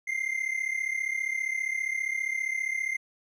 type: tone pair together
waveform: triangle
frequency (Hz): 2077 / 2112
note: C7 / C7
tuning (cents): -13 / +16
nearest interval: unison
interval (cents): 29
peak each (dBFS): -29 / -29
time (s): 0.07-2.97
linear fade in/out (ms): 10
effects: resampled to 32000 Hz